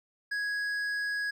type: tone with hard clipping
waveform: triangle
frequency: 1663 Hz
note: G#6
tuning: 2 cents sharp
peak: -31 dBFS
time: 0.31-1.31 s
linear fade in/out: 10 ms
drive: 10 dB
effects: none